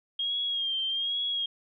sine tone with vibrato, 3240 Hz, G#7, 43 cents flat, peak -27 dBFS, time 0.19-1.46 s, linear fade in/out 5 ms, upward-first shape sine, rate 1.2 Hz, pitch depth 53 cents each way, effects none

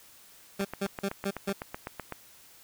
20% pulse tone bursts, 197.4 Hz, G3, 12 cents sharp, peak -23 dBFS, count 5, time 0.59-1.53 s, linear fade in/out 10 ms, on 60 ms, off 160 ms
click train, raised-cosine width 0.5 ms, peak -20 dBFS, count 13, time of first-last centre 0.61-2.123 s, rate 7.93 Hz
effects white hiss -55 dBFS RMS until 2.63 s

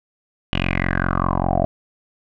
10% pulse tone with low-pass filter sweep, 45 Hz, F#1, 47 cents flat, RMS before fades -20 dBFS, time 0.53-1.65 s, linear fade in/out 0 ms, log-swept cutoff 3000 to 640 Hz, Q 6.9, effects none

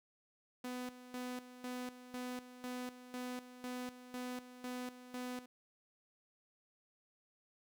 sawtooth tone with tremolo, 249.7 Hz, B3, 19 cents sharp, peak -37 dBFS, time 0.64-5.46 s, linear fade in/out 5 ms, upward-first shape square, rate 2 Hz, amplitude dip 75%, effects none

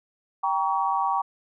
sine chord, G diminished, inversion none, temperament just, 784 / 940.8 / 1128.9 Hz, G5 / Bb5 / Db6, 0 / +16 / +31 cents, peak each -26 dBFS, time 0.43-1.22 s, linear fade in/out 10 ms, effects none

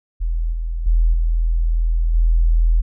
sine tone with level steps, 41.2 Hz, E1, in tune, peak -17 / -20 / -11 / -14 / -11 dBFS, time 0.2-2.82 s, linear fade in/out 20 ms, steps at 0.52 / 0.86 / 1.13 / 2.14 s, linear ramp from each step 10 ms, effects none

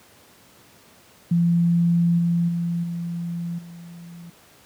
sine tone with level steps, 170.9 Hz, F3, 37 cents flat, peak -15 / -17 / -21 / -25 / -37 dBFS, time 1.31-4.3 s, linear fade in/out 5 ms, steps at 2.18 / 2.48 / 2.83 / 3.58 s, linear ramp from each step 10 ms, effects pink hiss -52 dBFS RMS until 4.65 s + high-pass 100 Hz 12 dB/octave

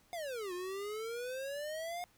square exponential two-way sweep, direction down then up, 720 to 352 to 720 Hz, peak -39 dBFS, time 0.13-2.04 s, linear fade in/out 0 ms, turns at 0.53 s, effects pink hiss -68 dBFS RMS until 2.17 s

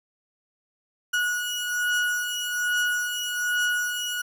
35% pulse beating tone pair, 1457 / 1458.2 Hz, F#6 / F#6, -27 / -26 cents, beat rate 1.2 Hz, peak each -24 / -27 dBFS, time 1.13-4.22 s, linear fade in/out 10 ms, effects none

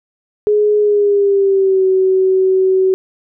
sine tone with pitch glide, 418.9 to 377.5 Hz, G#4 to F#4, +15 to +35 cents, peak -9 dBFS, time 0.47-2.94 s, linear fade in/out 0 ms, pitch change -180 cents, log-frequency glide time 0.79-1.85 s, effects none

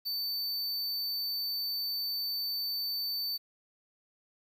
square tone, 4550 Hz, C#8, 44 cents sharp, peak -32 dBFS, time 0.05-3.38 s, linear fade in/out 20 ms, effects 10-bit

